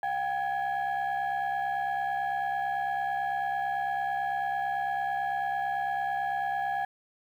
sine tone cluster, 724 / 793 / 1679 Hz, F#5 / G5 / G#6, -38 / +20 / +18 cents, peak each -32 / -28 / -34 dBFS, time 0.03-6.85 s, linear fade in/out 2 ms, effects tanh soft clip ceiling -23 dBFS + 10-bit

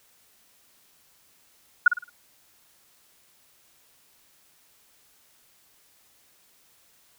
sine tone with echo, 1445 Hz, F#6, 41 cents flat, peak -10 dBFS, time 1.86-1.88 s, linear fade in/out 5 ms, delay 54 ms, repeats 4, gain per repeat -9 dB, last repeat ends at 2.096 s, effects white hiss -61 dBFS RMS until 7.18 s

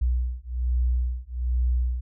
sine beating tone pair, 60.9 / 62.1 Hz, B1 / B1, -24 / +10 cents, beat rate 1.2 Hz, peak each -25 dBFS, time 0.01-2.01 s, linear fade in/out 10 ms, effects none

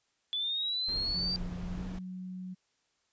sine linear sweep, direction up, 3440 to 4700 Hz, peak -30 dBFS, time 0.33-1.36 s, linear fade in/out 0 ms
brown noise, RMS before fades -40 dBFS, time 0.88-1.99 s, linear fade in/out 5 ms
sine tone with pitch glide, 177.4 to 184.29 Hz, F3 to F#3, +27 to -7 cents, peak -38 dBFS, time 1.13-2.55 s, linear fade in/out 20 ms, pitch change +66 cents, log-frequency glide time 1.63-1.87 s
effects white hiss -75 dBFS RMS until 3.12 s + resampled to 16000 Hz

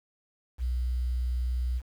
sine tone with quantisation, 61.7 Hz, B1, 1 cent flat, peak -26 dBFS, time 0.58-1.82 s, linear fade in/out 50 ms, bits 9, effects none

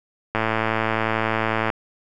click train, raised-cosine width 0.5 ms, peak -6 dBFS, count 151, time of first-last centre 0.35-1.701 s, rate 111 Hz, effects none

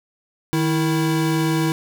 square tone pair together, 155.56 / 326.5 Hz, D#3 / E4, 0 / -17 cents, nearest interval octave + minor second, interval 1283 cents, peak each -21 dBFS, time 0.53-1.72 s, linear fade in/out 0 ms, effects none

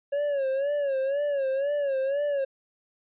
triangle tone with vibrato, 556 Hz, C#5, 5 cents sharp, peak -22 dBFS, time 0.12-2.45 s, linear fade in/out 10 ms, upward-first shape sine, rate 2 Hz, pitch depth 90 cents each way, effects resampled to 8000 Hz

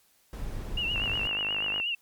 brown noise, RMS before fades -35 dBFS, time 0.33-1.27 s, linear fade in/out 0 ms
sine tone with vibrato, 2794 Hz, F7, in tune, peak -27 dBFS, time 0.77-1.95 s, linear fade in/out 5 ms, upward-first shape triangle, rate 8.3 Hz, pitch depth 90 cents each way
click train, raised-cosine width 0.5 ms, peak -22 dBFS, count 44, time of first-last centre 0.96-1.8 s, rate 51.2 Hz
effects white hiss -65 dBFS RMS until 2.01 s + MP3 96 kbps

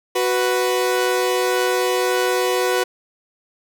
sawtooth tone pair together, 370 / 493.9 Hz, F#4 / B4, 0 / 0 cents, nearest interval perfect fourth, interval 500 cents, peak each -16 dBFS, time 0.15-2.84 s, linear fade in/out 10 ms, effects none

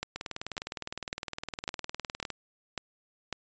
two click trains, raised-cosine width 0.2 ms, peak -15 / -18 dBFS, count 7 / 43, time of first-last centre 0.03-3.327 / 0.16-2.303 s, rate 1.82 / 19.6 Hz, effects resampled to 16000 Hz

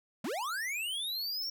square linear sweep, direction up, 174.61 to 5590 Hz, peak -34 dBFS, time 0.24-1.5 s, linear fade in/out 5 ms, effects none

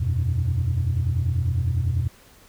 sine chord, E suspended second, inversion none, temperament equal, 82.41 / 92.5 / 123.47 Hz, E2 / F#2 / B2, 0 / 0 / 0 cents, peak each -23 dBFS, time 0-2.08 s, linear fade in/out 10 ms, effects tanh soft clip ceiling -15 dBFS + pink hiss -52 dBFS RMS until 2.48 s

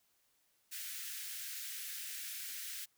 white high-pass noise, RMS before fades -44 dBFS, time 0.71-2.86 s, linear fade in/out 20 ms, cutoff 1500 Hz, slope 48 dB/octave, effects white hiss -75 dBFS RMS until 2.97 s

